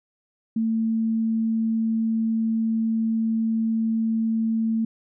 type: tone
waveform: sine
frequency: 224.1 Hz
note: A3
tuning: 32 cents sharp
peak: -20 dBFS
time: 0.56-4.85 s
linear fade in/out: 5 ms
effects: none